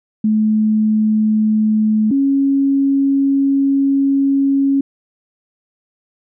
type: tone pair in turn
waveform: sine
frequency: 215.7 / 275.3 Hz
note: A3 / C#4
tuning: -34 / -12 cents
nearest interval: major third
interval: 422 cents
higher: second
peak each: -11 dBFS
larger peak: neither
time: 0.24-2.11 / 2.11-4.81 s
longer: second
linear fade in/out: 5 ms
effects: none